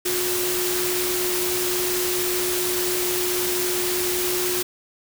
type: tone in noise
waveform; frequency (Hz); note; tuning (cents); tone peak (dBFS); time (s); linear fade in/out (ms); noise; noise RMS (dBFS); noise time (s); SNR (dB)
sine; 360.8; F#4; -44; -25; 0.05-4.63; 10; white; -25; 0.05-4.63; -3
effects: none